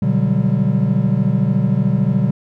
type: chord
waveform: triangle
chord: G major seventh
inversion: first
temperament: equal with one note detuned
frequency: 123.47 / 146.83 / 185 / 198.5 Hz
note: B2 / D3 / F#3 / G3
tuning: 0 / 0 / 0 / +22 cents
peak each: -17 dBFS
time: 0.02-2.31 s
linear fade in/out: 5 ms
effects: none